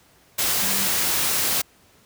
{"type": "tone in noise", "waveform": "sine", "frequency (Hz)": 194.3, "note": "G3", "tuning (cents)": -15, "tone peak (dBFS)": -32, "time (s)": [0.62, 0.88], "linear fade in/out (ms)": 10, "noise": "white", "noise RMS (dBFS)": -22, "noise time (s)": [0.38, 1.62], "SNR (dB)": -13, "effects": ["pink hiss -56 dBFS RMS until 2.05 s", "high-pass 60 Hz 12 dB/octave"]}